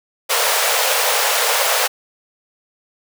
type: high-pass noise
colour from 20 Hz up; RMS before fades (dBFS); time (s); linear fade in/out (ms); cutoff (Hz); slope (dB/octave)
pink; -17; 0.29-1.88; 20; 450; 96
effects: none